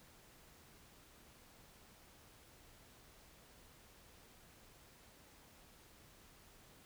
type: silence
effects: pink hiss -63 dBFS RMS until 6.85 s